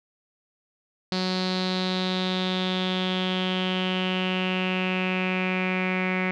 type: tone with low-pass filter sweep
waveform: sawtooth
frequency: 185 Hz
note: F#3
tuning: in tune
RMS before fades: -26 dBFS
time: 1.12-6.31 s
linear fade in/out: 0 ms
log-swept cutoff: 4400 to 2200 Hz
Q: 6.4
effects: none